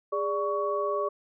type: tone cluster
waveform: sine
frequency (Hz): 410.1 / 586 / 1121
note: G#4 / D5 / C#6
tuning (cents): -22 / -4 / +19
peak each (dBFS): -30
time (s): 0.12-1.09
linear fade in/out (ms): 10
effects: none